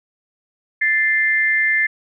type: tone pair together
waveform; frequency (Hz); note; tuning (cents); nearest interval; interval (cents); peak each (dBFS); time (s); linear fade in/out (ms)
sine; 1760 / 2090; A6 / C7; 0 / -2; minor third; 298; -17; 0.81-1.87; 10
effects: none